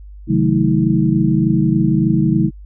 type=tone cluster; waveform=sine; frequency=134.8 / 158.2 / 184.9 / 216.5 / 319.9 Hz; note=C#3 / D#3 / F#3 / A3 / D#4; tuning=-48 / +29 / -1 / -28 / +48 cents; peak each=-18 dBFS; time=0.27-2.51 s; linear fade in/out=50 ms; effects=added 50 Hz sine -33 dBFS peak until 2.65 s